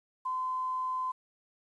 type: tone with quantisation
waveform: sine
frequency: 1026 Hz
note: C6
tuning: 34 cents flat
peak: -30 dBFS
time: 0.25-1.12 s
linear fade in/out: 10 ms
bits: 10
effects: resampled to 22050 Hz

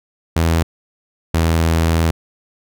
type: tone pair in turn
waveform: sawtooth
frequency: 82.41 / 82.02 Hz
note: E2 / E2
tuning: 0 / -8 cents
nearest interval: unison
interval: 8 cents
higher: first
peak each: -9 / -9 dBFS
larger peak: neither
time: 0.36-0.63 / 1.34-2.11 s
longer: second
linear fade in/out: 5 ms
effects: none

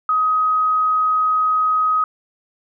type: tone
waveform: sine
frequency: 1260 Hz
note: D#6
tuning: 21 cents sharp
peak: -14 dBFS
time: 0.09-2.04 s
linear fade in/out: 2 ms
effects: none

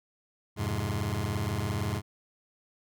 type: chord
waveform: sawtooth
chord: F minor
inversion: none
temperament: just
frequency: 87.31 / 104.77 / 130.96 Hz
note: F2 / Ab2 / C3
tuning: 0 / +16 / +2 cents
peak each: -30 / -27 / -31 dBFS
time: 0.56-2.02 s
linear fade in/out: 50 ms
effects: none

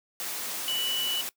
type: tone in noise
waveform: sine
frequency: 2960 Hz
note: F#7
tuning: in tune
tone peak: -27 dBFS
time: 0.68-1.21 s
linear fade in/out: 0 ms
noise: white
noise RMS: -34 dBFS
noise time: 0.2-1.29 s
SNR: +4 dB
effects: noise-tail reverb RT60 0.1 s tail -20 dB re dry + high-pass 200 Hz 12 dB/octave

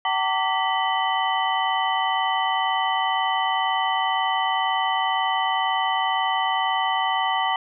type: tone cluster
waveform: sine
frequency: 763 / 905 / 1159 / 1967 / 3027 Hz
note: G5 / A5 / D6 / B6 / F#7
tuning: -47 / +48 / -23 / -7 / +39 cents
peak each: -25 / -25 / -27 / -28 / -29 dBFS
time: 0.05-7.56 s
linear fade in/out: 2 ms
effects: none

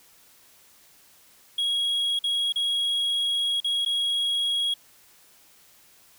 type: tone with dropouts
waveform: triangle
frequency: 3308 Hz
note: G#7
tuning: 8 cents flat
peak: -21 dBFS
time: 1.58-4.74 s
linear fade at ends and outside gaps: 5 ms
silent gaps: 2.191-2.239 / 2.524-2.558 / 3.603-3.644 / 3.85-3.86 s
effects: white hiss -56 dBFS RMS until 6.18 s

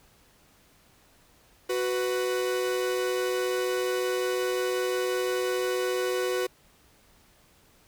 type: tone pair together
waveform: 45% pulse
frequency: 370.2 / 495.5 Hz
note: F#4 / B4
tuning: +1 / +6 cents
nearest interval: perfect fourth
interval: 505 cents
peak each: -28 / -29 dBFS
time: 1.69-6.47 s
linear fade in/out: 10 ms
effects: pink hiss -60 dBFS RMS until 7.87 s

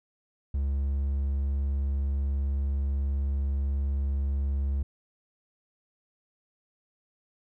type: tone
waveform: triangle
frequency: 69.3 Hz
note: C#2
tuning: in tune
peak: -23 dBFS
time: 0.54-4.83 s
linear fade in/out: 5 ms
effects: none

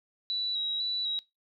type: tone with vibrato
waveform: sine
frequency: 3900 Hz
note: B7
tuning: 23 cents flat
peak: -28 dBFS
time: 0.3-1.19 s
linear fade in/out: 0 ms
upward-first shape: square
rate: 2 Hz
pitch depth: 23 cents each way
effects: noise-tail reverb RT60 0.2 s tail -21 dB re dry

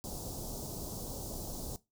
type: band-stop noise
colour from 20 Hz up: pink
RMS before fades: -41 dBFS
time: 0.04-1.76 s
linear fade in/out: 0 ms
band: 810 to 4900 Hz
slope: 24 dB/octave
effects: noise-tail reverb RT60 0.2 s tail -18 dB re dry

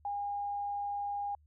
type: tone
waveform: sine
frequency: 812 Hz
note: G#5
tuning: 39 cents flat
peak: -33 dBFS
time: 0.05-1.35 s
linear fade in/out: 2 ms
effects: added 75 Hz sine -61 dBFS peak until 1.46 s

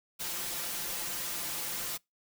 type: noise with comb filter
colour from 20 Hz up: white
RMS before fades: -36 dBFS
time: 0.19-1.98 s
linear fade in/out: 20 ms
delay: 5.8 ms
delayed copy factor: +0.8
effects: noise-tail reverb RT60 0.2 s tail -26 dB re dry

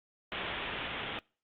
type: low-pass noise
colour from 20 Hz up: white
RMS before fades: -38 dBFS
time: 0.32-1.19 s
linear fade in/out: 0 ms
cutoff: 3500 Hz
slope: 96 dB/octave
effects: noise-tail reverb RT60 0.4 s tail -26 dB re dry + Opus 48 kbps

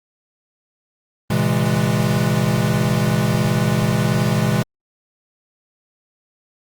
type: chord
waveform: square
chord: A# half-diminished seventh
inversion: none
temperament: equal with one note detuned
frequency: 116.54 / 135.04 / 164.81 / 207.7 Hz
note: A#2 / C#3 / E3 / G#3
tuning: 0 / -45 / 0 / 0 cents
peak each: -22 dBFS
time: 1.3-4.63 s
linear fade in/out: 5 ms
effects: Opus 32 kbps

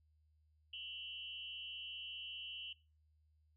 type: tone with amplitude modulation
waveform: sine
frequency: 2960 Hz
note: F#7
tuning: in tune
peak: -40 dBFS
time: 0.73-2.73 s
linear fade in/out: 5 ms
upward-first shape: sine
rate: 235 Hz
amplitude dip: 100%
effects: noise-tail reverb RT60 0.3 s tail -18 dB re dry + added 77 Hz sine -70 dBFS peak until 3.56 s

